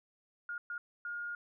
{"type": "tone bursts at uneven times", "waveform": "sine", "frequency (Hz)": 1423, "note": "F6", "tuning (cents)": 32, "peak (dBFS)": -37, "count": 3, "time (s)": [[0.49, 0.58], [0.7, 0.78], [1.05, 1.35]], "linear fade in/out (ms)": 2, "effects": []}